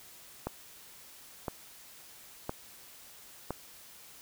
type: click train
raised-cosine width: 1 ms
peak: -19 dBFS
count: 4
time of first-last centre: 0.47-3.506 s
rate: 0.988 Hz
effects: white hiss -53 dBFS RMS until 4.21 s